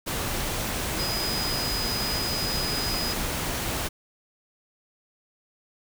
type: tone in noise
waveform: sine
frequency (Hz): 4978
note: D#8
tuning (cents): 0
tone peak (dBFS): -29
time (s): 0.98-3.14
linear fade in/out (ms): 20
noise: pink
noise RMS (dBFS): -29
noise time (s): 0.06-3.89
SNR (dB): -3
effects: none